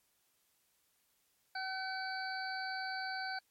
harmonic tone with a mistuned harmonic, 760 Hz, F#5, 46 cents sharp, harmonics 1 / 2 / 3 / 5 / 6, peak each -41 / -40 / -50 / -52 / -45 dBFS, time 1.55-3.39 s, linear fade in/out 5 ms, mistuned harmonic 5, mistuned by +120 cents, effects white hiss -75 dBFS RMS until 3.5 s + MP3 64 kbps

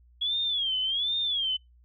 sine tone with vibrato, 3322 Hz, G#7, in tune, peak -25 dBFS, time 0.21-1.57 s, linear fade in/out 10 ms, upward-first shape sine, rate 1.3 Hz, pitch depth 160 cents each way, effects noise-tail reverb RT60 0.2 s tail -25 dB re dry + added 60 Hz sine -55 dBFS peak until 1.84 s

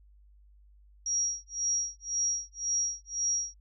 sine tone with tremolo, 5670 Hz, F8, 25 cents sharp, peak -25 dBFS, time 1.06-3.54 s, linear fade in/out 2 ms, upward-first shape sine, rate 1.9 Hz, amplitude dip 100%, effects added 50 Hz sine -55 dBFS peak until 3.6 s

